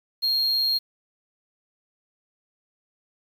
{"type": "tone", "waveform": "triangle", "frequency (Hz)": 4239, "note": "C8", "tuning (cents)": 22, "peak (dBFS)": -19, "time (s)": [0.22, 0.79], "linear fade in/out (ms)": 20, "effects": ["8-bit"]}